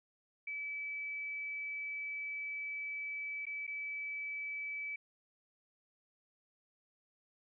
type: tone with dropouts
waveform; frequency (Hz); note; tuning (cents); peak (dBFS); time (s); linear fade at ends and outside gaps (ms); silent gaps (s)
sine; 2300; D7; -37; -38; 0.47-4.96; 5; 3.455-3.466 / 3.668-3.676
effects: none